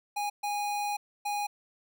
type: tone bursts at uneven times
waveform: square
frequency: 823 Hz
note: G#5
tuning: 16 cents flat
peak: -30 dBFS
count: 3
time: 0.16-0.3 / 0.43-0.97 / 1.25-1.47 s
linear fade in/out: 10 ms
effects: none